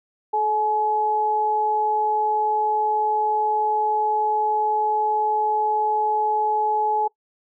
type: tone pair together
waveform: sine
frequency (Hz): 431.6 / 849.8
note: A4 / G#5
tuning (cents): -33 / +40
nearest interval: octave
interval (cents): 1173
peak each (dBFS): -26 / -19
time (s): 0.33-7.08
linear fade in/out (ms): 10
effects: noise-tail reverb RT60 0.1 s tail -22 dB re dry